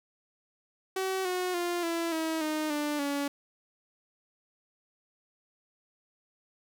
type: tone with pitch steps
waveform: sawtooth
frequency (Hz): 379.6 / 364.1 / 349.3 / 335.1 / 321.4 / 308.3 / 295.8 / 283.7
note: F#4 / F#4 / F4 / E4 / E4 / D#4 / D4 / C#4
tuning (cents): +44 / -28 / 0 / +29 / -44 / -16 / +13 / +40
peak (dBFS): -25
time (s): 0.96-3.28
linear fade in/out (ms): 5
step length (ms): 290
effects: none